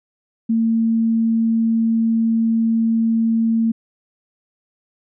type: tone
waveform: sine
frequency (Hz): 226.5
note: A#3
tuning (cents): -50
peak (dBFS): -14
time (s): 0.49-3.72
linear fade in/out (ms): 10
effects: none